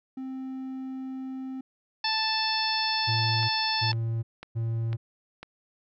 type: tone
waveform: triangle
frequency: 262.5 Hz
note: C4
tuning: 6 cents sharp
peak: -31 dBFS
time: 0.17-1.61 s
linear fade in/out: 5 ms
type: harmonic tone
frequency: 880 Hz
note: A5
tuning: in tune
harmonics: 1 / 2 / 3 / 4 / 5 / 6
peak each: -30 / -34 / -34 / -34 / -30 / -31 dBFS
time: 2.04-3.92 s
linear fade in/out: 5 ms
type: tone bursts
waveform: triangle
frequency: 114.2 Hz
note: A#2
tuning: 35 cents flat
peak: -24 dBFS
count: 3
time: 3.07-4.97 s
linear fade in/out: 20 ms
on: 420 ms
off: 320 ms
type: click train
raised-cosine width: 0.3 ms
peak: -24 dBFS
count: 5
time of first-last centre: 3.43-5.43 s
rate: 2 Hz
effects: none